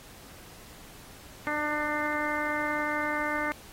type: harmonic tone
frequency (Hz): 299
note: D4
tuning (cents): +31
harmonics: 1 / 2 / 3 / 4 / 5 / 6 / 7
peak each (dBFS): -35 / -35 / -35 / -35 / -35 / -35 / -35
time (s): 1.47-3.52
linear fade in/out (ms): 0
effects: pink hiss -50 dBFS RMS until 3.72 s + AAC 48 kbps